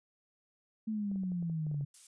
sine exponential sweep, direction down, 222.5 to 140 Hz, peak -32 dBFS, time 0.87-1.85 s, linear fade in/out 10 ms
clicks, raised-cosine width 2 ms, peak -39 dBFS, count 10, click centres 1.115 / 1.159 / 1.235 / 1.319 / 1.426 / 1.498 / 1.667 / 1.714 / 1.744 / 1.81 s
violet noise, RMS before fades -49 dBFS, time 1.94-2.07 s, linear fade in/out 2 ms
effects resampled to 22050 Hz

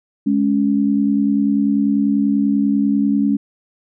sine tone pair together, 209.7 / 279.9 Hz, G#3 / C#4, +17 / +17 cents, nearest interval perfect fourth, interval 500 cents, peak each -16 dBFS, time 0.26-3.37 s, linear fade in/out 10 ms, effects none

